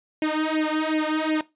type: tone with flanger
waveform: sawtooth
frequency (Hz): 311.1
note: D#4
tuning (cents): 0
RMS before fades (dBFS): -24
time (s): 0.22-1.41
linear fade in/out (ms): 2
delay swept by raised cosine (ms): 0.39 to 2.59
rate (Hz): 2.7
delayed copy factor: +0.95
effects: noise-tail reverb RT60 0.2 s tail -18 dB re dry + resampled to 8000 Hz